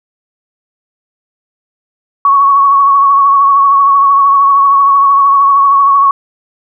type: tone with vibrato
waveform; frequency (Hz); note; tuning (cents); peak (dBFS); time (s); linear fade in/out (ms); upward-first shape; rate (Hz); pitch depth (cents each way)
sine; 1112; C#6; +5; -4; 2.25-6.11; 2; triangle; 13; 37
effects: none